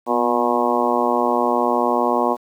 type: harmonic tone with a mistuned harmonic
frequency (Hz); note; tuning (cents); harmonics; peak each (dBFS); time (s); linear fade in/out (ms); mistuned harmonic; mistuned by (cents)
120.3; B2; -45; 2 / 3 / 4 / 5 / 6 / 7 / 8 / 9; -24 / -24 / -24 / -24 / -24 / -24 / -24 / -24; 0.06-2.37; 50; 2; +48
effects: 8-bit